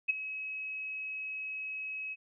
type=tone with ADSR envelope; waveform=sine; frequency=2560 Hz; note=D#7; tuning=49 cents sharp; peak=-22 dBFS; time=0.08-2.16 s; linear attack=19 ms; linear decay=15 ms; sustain=-14 dB; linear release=36 ms; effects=none